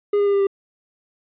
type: tone with pitch steps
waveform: triangle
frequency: 410 / 406 / 402 / 398.1 / 394.2 Hz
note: G#4 / G#4 / G4 / G4 / G4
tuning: -22 / -39 / +44 / +27 / +10 cents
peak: -13 dBFS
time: 0.13-0.47 s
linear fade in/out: 5 ms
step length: 68 ms
effects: resampled to 8000 Hz